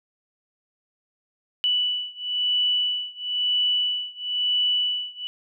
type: beating tone pair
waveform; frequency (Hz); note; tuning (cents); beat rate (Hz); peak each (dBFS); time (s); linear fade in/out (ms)
sine; 2964 / 2965; F#7 / F#7; +2 / +3; 1; -24 / -25; 1.64-5.27; 0
effects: none